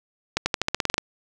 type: accelerating click train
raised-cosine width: 0.2 ms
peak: -4 dBFS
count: 11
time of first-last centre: 0.37-0.981 s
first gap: 90 ms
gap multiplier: 0.91
effects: none